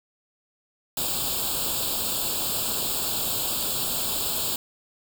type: noise with comb filter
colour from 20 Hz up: white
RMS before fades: -27 dBFS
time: 0.97-4.56 s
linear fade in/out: 2 ms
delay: 0.25 ms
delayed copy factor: +0.95
effects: none